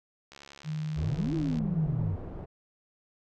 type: click train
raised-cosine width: 0.2 ms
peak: -30 dBFS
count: 90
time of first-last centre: 0.32-1.586 s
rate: 70.3 Hz
type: tone with pitch glide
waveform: sine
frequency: 154.6 to 158.31 Hz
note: D#3 to D#3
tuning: -11 to +30 cents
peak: -30 dBFS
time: 0.64-2.14 s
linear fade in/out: 50 ms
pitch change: +41 cents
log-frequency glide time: 1.38-1.58 s
type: low-pass noise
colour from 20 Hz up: pink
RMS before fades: -40 dBFS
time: 0.96-2.46 s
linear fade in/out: 20 ms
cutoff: 580 Hz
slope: 12 dB/octave
type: exponential two-way sweep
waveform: sine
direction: up then down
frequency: 61.5 to 338.6 to 88.3 Hz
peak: -29 dBFS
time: 0.96-2.17 s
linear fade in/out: 20 ms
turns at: 1.34 s
effects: none